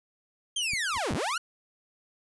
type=linear two-way sweep; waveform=sawtooth; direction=down then up; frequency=3224 to 61.74 to 1487 Hz; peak=-24 dBFS; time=0.56-1.38 s; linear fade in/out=5 ms; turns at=1.14 s
type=clicks; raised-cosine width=5 ms; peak=-28 dBFS; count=2; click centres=0.735 / 1.109 s
type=noise with exponential growth; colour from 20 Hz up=brown; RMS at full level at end=-35 dBFS; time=0.9-0.98 s; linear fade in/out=5 ms; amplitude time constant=16 ms
effects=resampled to 24000 Hz